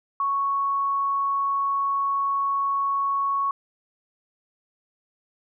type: tone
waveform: sine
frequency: 1108.7 Hz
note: C#6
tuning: in tune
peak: -21 dBFS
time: 0.2-3.51 s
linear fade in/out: 2 ms
effects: none